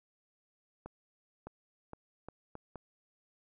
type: accelerating click train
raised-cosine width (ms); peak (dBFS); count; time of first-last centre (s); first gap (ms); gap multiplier
1; -30; 6; 0.86-2.757; 610; 0.76
effects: none